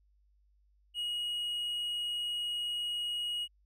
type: tone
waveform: triangle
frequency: 2893 Hz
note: F#7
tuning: 40 cents flat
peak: -31 dBFS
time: 0.94-3.48 s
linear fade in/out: 50 ms
effects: added 50 Hz sine -65 dBFS peak until 3.65 s